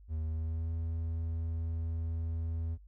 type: tone with pitch glide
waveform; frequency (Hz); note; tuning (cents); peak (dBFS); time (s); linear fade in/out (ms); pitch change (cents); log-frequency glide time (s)
triangle; 79 to 82.02; D#2 to E2; +27 to -8; -30; 0.08-2.78; 50; +65; 0.21-0.7
effects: added 50 Hz sine -52 dBFS peak until 2.87 s